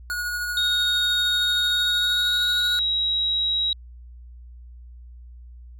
square tone with tremolo, 1451 Hz, F#6, 34 cents flat, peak -25 dBFS, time 0.1-2.79 s, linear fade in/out 0 ms, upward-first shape sine, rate 13 Hz, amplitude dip 25%
sine tone with pitch glide, 3746 to 3845 Hz, A#7 to B7, +8 to -47 cents, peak -20 dBFS, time 0.57-3.73 s, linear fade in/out 2 ms, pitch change +45 cents, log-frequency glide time 1.63-2.78 s
effects added 60 Hz sine -40 dBFS peak until 5.79 s

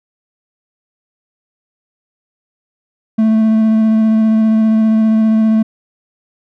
triangle tone with vibrato, 220 Hz, A3, in tune, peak -6 dBFS, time 3.18-5.63 s, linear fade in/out 10 ms, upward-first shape square, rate 15 Hz, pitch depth 10 cents each way, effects none

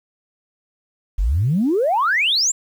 sine exponential sweep, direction up, 41.51 to 7660 Hz, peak -14 dBFS, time 1.18-2.52 s, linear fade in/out 10 ms, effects tanh soft clip ceiling -10 dBFS + 8-bit

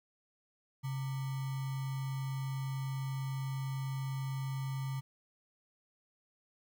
sine tone with sample-and-hold, 134.5 Hz, C3, 48 cents sharp, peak -34 dBFS, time 0.83-5.01 s, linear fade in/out 20 ms, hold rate 1050 Hz, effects none

